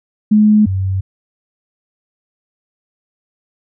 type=tone pair in turn; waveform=sine; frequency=212.1 / 95.33 Hz; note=G#3 / G2; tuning=+37 / -48 cents; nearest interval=octave + major second; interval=1385 cents; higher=first; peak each=-6 / -14 dBFS; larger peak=first; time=0.31-0.66 / 0.66-1.01 s; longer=neither; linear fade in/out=10 ms; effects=none